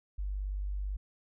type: tone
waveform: sine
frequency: 49.07 Hz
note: G1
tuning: 2 cents sharp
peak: -32 dBFS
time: 0.18-0.97 s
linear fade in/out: 10 ms
effects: none